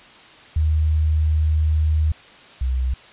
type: tone pair in turn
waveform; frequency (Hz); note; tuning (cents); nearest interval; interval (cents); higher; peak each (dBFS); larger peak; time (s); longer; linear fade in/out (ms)
sine; 77.6 / 63.99; D#2 / C2; -4 / -38; minor third; 334; first; -15 / -18; first; 0.56-2.12 / 2.61-2.94; first; 5
effects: white hiss -45 dBFS RMS until 3.12 s + resampled to 8000 Hz